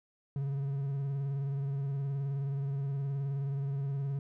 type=tone with vibrato; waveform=triangle; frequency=138.59 Hz; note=C#3; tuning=in tune; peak=-29 dBFS; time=0.36-4.19 s; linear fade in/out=2 ms; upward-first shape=sine; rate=19 Hz; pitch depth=41 cents each way; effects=none